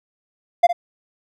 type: tone with echo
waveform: triangle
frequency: 696 Hz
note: F5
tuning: 6 cents flat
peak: -5 dBFS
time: 0.63-0.67 s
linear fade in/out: 10 ms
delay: 60 ms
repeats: 1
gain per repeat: -11 dB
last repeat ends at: 0.73 s
effects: none